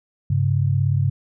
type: tone pair together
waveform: sine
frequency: 100 / 136.97 Hz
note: G2 / C#3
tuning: +35 / -20 cents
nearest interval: perfect fourth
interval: 545 cents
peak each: -19 dBFS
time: 0.3-1.1 s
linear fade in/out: 5 ms
effects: none